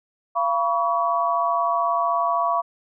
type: tone cluster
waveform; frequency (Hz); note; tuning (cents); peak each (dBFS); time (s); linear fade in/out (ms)
sine; 686 / 976 / 1129; F5 / B5 / C#6; -31 / -21 / +31; -23 / -25 / -22; 0.35-2.62; 20
effects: none